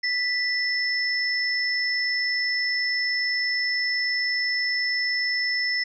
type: tone pair together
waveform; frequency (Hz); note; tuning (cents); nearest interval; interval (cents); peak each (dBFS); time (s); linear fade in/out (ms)
sine; 1975.5 / 5274; B6 / E8; 0 / 0; octave + perfect fourth; 1700; -24 / -26; 0.03-5.84; 10
effects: none